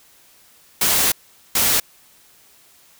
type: noise bursts at uneven times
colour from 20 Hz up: white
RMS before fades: -17 dBFS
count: 2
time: 0.81-1.12 / 1.55-1.8 s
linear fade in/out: 5 ms
effects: white hiss -52 dBFS RMS until 2.99 s